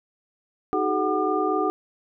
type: tone cluster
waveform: sine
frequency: 311.9 / 380.3 / 424.6 / 744 / 1202 Hz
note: D#4 / F#4 / G#4 / F#5 / D6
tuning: +4 / +48 / +38 / +9 / +40 cents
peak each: -27 dBFS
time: 0.73-1.7 s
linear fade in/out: 0 ms
effects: none